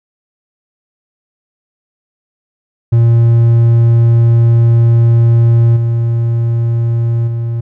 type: tone with level steps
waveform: triangle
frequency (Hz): 116.54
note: A#2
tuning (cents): 0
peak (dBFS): -3 / -8 / -12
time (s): 2.92-7.61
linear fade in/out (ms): 10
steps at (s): 5.76 / 7.27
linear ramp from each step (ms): 10
effects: none